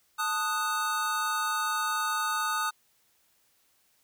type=chord; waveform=square; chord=D# diminished; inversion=second; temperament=equal; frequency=880 / 1244.5 / 1480 Hz; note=A5 / D#6 / F#6; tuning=0 / 0 / 0 cents; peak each=-35 / -30 / -34 dBFS; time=0.18-2.71 s; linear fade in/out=20 ms; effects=white hiss -68 dBFS RMS until 4.03 s